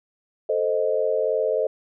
sine chord, A diminished, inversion none, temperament equal, 440 / 523.3 / 622.3 Hz, A4 / C5 / Eb5, 0 / 0 / 0 cents, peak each -24 dBFS, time 0.49-1.67 s, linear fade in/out 5 ms, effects none

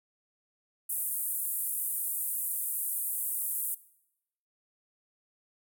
white band-pass noise, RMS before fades -33 dBFS, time 0.89-3.75 s, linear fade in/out 10 ms, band 8900 to 16000 Hz, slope 48 dB/octave, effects noise-tail reverb RT60 0.8 s tail -19 dB re dry

